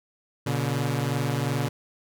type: tone pair together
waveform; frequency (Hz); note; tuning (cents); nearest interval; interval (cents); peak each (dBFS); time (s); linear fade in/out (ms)
sawtooth; 120 / 142.7; B2 / D3; -49 / -49; minor third; 300; -23; 0.46-1.69; 10
effects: none